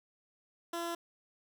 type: tone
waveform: 15% pulse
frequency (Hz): 339.8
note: F4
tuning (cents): -47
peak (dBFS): -29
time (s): 0.73-0.95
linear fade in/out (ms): 5
effects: none